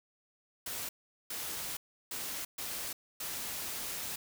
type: noise bursts at uneven times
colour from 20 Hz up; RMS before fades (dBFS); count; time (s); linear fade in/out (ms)
white; -39; 5; 0.66-0.89 / 1.3-1.77 / 2.11-2.45 / 2.58-2.93 / 3.2-4.16; 5
effects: none